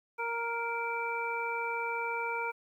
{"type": "harmonic tone", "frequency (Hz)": 466.2, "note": "A#4", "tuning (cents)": 0, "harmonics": [1, 2, 3, 5], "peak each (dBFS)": [-38, -35, -38, -37], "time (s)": [0.18, 2.52], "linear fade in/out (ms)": 20, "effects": ["11-bit"]}